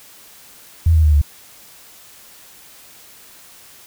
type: tone with pitch steps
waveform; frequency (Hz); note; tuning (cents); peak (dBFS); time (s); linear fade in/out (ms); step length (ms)
sine; 82.41 / 79.1 / 75.92 / 72.87; E2 / D#2 / D#2 / D2; 0 / +29 / -42 / -13; -9; 0.86-1.216; 5; 89
effects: white hiss -44 dBFS RMS until 3.86 s